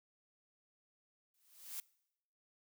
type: noise with exponential growth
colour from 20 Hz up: blue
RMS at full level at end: -41 dBFS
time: 1.34-1.8 s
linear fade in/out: 2 ms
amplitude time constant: 100 ms
effects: noise-tail reverb RT60 0.8 s tail -23 dB re dry